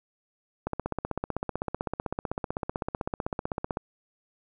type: click train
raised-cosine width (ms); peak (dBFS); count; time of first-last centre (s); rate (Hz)
1; -15; 50; 0.67-3.771; 15.8
effects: none